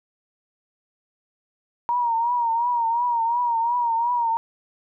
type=tone with vibrato; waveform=sine; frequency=942 Hz; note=A#5; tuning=18 cents sharp; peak=-19 dBFS; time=1.89-4.37 s; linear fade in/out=0 ms; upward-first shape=triangle; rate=2.8 Hz; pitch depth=79 cents each way; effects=none